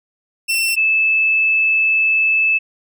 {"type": "tone pair in turn", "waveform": ["sawtooth", "sine"], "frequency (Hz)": [2693, 2619], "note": ["E7", "E7"], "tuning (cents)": [36, -12], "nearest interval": "unison", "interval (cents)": 48, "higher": "first", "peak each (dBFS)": -12, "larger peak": "neither", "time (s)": [[0.48, 0.76], [0.76, 2.59]], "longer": "second", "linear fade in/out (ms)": 20, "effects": []}